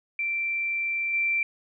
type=tone with level steps; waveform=sine; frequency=2349 Hz; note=D7; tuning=in tune; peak=-25 / -22 dBFS; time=0.19-1.43 s; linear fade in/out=2 ms; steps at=1.13 s; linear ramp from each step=10 ms; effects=none